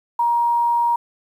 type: tone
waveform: sine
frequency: 945 Hz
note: A#5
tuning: 23 cents sharp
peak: -15 dBFS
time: 0.19-0.96 s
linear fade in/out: 5 ms
effects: 8-bit